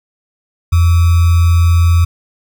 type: tone with sample-and-hold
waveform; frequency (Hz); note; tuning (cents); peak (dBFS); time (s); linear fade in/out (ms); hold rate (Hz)
sine; 85; F2; -46; -6; 0.72-2.05; 10; 1225
effects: none